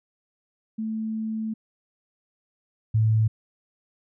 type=tone pair in turn; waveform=sine; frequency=220 / 110 Hz; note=A3 / A2; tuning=0 / 0 cents; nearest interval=octave; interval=1200 cents; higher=first; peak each=-26 / -17 dBFS; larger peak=second; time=0.78-1.54 / 2.94-3.28 s; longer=first; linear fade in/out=10 ms; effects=none